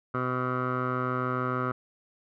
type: tone with low-pass filter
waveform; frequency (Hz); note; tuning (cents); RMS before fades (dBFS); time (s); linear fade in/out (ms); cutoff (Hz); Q
15% pulse; 126.7; B2; +45; -29; 0.14-1.72; 5; 1300; 4.9
effects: none